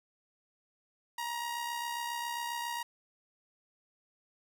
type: tone with amplitude modulation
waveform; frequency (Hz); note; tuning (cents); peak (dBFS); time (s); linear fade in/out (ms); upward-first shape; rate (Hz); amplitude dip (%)
sawtooth; 946; A#5; +25; -29; 1.18-2.83; 5; sine; 67.4; 45
effects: none

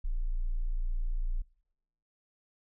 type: tone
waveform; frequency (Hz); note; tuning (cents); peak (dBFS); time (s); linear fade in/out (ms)
sine; 28.9; A#0; -14; -28; 0.04-1.42; 10
effects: noise-tail reverb RT60 0.8 s tail -23 dB re dry

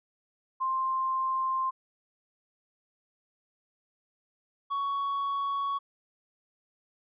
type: tone pair in turn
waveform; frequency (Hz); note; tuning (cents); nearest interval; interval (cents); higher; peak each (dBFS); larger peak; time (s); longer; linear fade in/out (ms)
sine / triangle; 1051 / 1116.3; C6 / C#6; +7 / +12; minor second; 105; second; -26; neither; 0.6-1.71 / 4.7-5.79; first; 20
effects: resampled to 8000 Hz

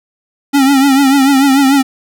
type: tone with vibrato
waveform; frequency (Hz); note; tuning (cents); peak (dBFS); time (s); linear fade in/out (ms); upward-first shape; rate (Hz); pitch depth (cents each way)
square; 273.3; C#4; -24; -7; 0.53-1.83; 20; triangle; 6.8; 84
effects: none

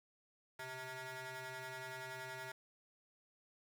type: ring-modulated tone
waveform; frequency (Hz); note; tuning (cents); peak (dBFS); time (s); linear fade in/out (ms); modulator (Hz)
15% pulse; 256.6; C4; -34; -36; 0.59-2.52; 5; 1160
effects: none

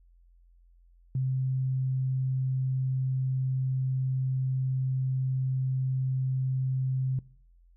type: tone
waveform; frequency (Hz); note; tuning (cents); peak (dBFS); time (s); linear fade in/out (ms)
sine; 130.81; C3; 0; -25; 1.15-7.19; 2
effects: noise-tail reverb RT60 0.6 s tail -22 dB re dry + added 43 Hz sine -56 dBFS peak until 7.76 s

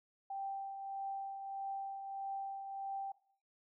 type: tone with tremolo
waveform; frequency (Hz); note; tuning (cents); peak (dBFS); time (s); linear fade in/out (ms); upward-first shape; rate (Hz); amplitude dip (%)
sine; 784; G5; 0; -37; 0.3-3.12; 5; triangle; 1.6; 50
effects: noise-tail reverb RT60 0.5 s tail -17 dB re dry

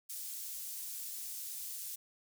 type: high-pass noise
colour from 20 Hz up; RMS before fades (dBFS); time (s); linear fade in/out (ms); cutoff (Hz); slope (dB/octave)
pink; -43; 0.09-1.96; 10; 8400; 12
effects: none

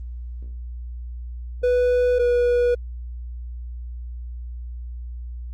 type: tone pair in turn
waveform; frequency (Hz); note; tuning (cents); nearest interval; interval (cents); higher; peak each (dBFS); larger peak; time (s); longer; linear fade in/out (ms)
triangle; 493.9 / 485.4; B4 / B4; 0 / -30; unison; 30; first; -14; neither; 1.63-2.19 / 2.19-2.75; neither; 10
effects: added 60 Hz sine -30 dBFS peak until 5.53 s + Opus 32 kbps

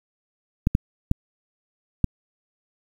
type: clicks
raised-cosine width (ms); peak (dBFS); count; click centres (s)
5; -5; 4; 0.671 / 0.751 / 1.114 / 2.043
effects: 7-bit

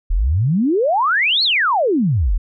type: exponential two-way sweep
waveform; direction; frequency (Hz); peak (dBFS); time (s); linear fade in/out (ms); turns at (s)
sine; up then down; 35.52 to 4435 to 35.52; -13; 0.1-2.38; 10; 1.43
effects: none

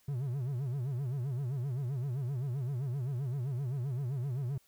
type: tone with vibrato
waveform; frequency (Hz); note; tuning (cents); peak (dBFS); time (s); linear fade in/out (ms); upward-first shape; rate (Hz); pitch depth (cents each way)
triangle; 130.81; C3; 0; -30; 0.08-4.58; 5; sine; 7.7; 180
effects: white hiss -68 dBFS RMS until 4.67 s

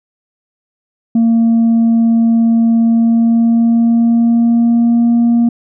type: tone with pitch glide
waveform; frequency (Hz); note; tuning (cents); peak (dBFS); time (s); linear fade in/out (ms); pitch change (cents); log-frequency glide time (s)
sine; 229.3 to 235.2; A#3 to A#3; -28 to +16; -5; 1.15-5.49; 5; +44; 2.81-5.13
effects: tanh soft clip ceiling -6 dBFS

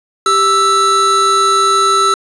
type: tone pair together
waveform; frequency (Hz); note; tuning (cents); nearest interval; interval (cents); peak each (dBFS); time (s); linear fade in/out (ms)
square; 392 / 1318.5; G4 / E6; 0 / 0; octave + major sixth; 2100; -18 / -10; 0.26-2.14; 2
effects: resampled to 22050 Hz

